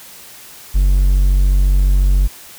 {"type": "tone", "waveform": "triangle", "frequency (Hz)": 47.09, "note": "F#1", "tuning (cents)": 31, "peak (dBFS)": -7, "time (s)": [0.74, 2.28], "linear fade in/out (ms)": 20, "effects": ["white hiss -38 dBFS RMS until 2.58 s"]}